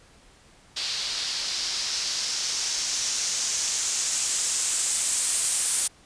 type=noise with low-pass filter sweep; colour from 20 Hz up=blue; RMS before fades=-27 dBFS; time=0.76-5.88 s; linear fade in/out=10 ms; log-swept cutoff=4300 to 9100 Hz; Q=2.5; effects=pink hiss -55 dBFS RMS until 6.05 s + resampled to 22050 Hz